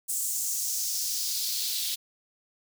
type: noise with high-pass filter sweep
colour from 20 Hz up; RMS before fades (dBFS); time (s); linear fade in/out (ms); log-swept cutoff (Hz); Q
white; -30; 0.08-1.96; 20; 8000 to 3600; 2.5
effects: none